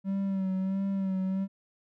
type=tone with vibrato; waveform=triangle; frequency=192.2 Hz; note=G3; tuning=34 cents flat; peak=-25 dBFS; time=0.04-1.48 s; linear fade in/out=50 ms; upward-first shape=sine; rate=1.5 Hz; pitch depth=37 cents each way; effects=none